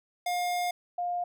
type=tone pair in turn; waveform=square / sine; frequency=711 / 706.9 Hz; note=F5 / F5; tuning=+31 / +21 cents; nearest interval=unison; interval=10 cents; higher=first; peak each=-28 dBFS; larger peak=neither; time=0.26-0.71 / 0.98-1.24 s; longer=first; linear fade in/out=5 ms; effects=none